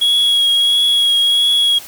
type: tone with vibrato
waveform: triangle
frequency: 3322 Hz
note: G#7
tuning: in tune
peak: -9 dBFS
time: 0.01-1.79 s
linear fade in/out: 10 ms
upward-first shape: triangle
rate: 1.5 Hz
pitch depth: 20 cents each way
effects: white hiss -35 dBFS RMS until 1.87 s